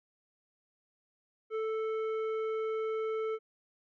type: tone with hard clipping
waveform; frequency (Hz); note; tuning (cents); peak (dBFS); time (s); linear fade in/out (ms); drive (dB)
triangle; 440; A4; 0; -33; 1.5-3.39; 50; 14
effects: low-pass 3000 Hz 12 dB/octave